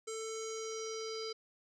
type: tone with low-pass filter sweep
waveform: square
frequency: 443.1 Hz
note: A4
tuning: 12 cents sharp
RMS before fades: -41 dBFS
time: 0.07-1.33 s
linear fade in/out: 10 ms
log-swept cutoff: 7700 to 4800 Hz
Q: 6.4
effects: none